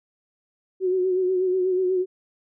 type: tone with vibrato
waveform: sine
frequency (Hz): 370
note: F#4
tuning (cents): 0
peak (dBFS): -19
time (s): 0.8-2.06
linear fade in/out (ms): 50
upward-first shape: sine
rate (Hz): 8.2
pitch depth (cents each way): 41
effects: none